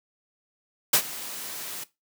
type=noise with ADSR envelope; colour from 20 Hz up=white; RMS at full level=-17 dBFS; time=0.93-1.84 s; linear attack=7 ms; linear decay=77 ms; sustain=-19 dB; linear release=7 ms; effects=noise-tail reverb RT60 0.2 s tail -17 dB re dry + high-pass 150 Hz 12 dB/octave